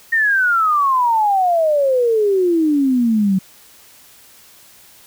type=exponential sweep; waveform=sine; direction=down; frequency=1864.7 to 185 Hz; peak=-12 dBFS; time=0.12-3.39 s; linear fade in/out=10 ms; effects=white hiss -46 dBFS RMS until 5.06 s